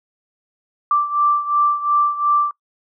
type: beating tone pair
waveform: sine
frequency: 1173 / 1175.8 Hz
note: D6 / D6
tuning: -2 / +2 cents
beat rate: 2.8 Hz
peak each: -16 / -20 dBFS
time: 0.91-2.51 s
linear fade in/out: 2 ms
effects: noise-tail reverb RT60 0.1 s tail -20 dB re dry